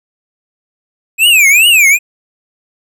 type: tone with vibrato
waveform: square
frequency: 2500 Hz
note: D#7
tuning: 8 cents sharp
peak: -5 dBFS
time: 1.18-1.99 s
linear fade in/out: 50 ms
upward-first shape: triangle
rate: 2.5 Hz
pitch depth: 290 cents each way
effects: none